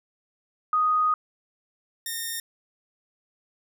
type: tone pair in turn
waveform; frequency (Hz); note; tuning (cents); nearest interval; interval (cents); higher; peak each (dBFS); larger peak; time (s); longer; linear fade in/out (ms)
sine / 5% pulse; 1244.5 / 1830.9; D#6 / A#6; 0 / -32; perfect fifth; 668; second; -19; neither; 0.73-1.14 / 2.06-2.4; first; 2
effects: none